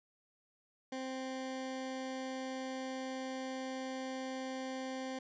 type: tone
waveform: 20% pulse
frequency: 261.6 Hz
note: C4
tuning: in tune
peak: -34 dBFS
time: 0.92-5.19 s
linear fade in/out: 5 ms
effects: resampled to 16000 Hz